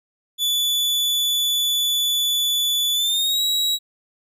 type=tone with pitch glide; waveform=40% pulse; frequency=3464 to 3866 Hz; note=A7 to B7; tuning=-28 to -38 cents; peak=-17 dBFS; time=0.38-3.79 s; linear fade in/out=50 ms; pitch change=+190 cents; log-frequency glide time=2.94-3.42 s; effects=none